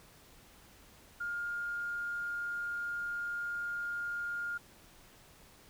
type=tone with tanh clipping; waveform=triangle; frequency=1413 Hz; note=F6; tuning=20 cents sharp; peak=-34 dBFS; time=1.2-4.58 s; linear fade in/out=10 ms; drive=2 dB; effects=pink hiss -59 dBFS RMS until 5.69 s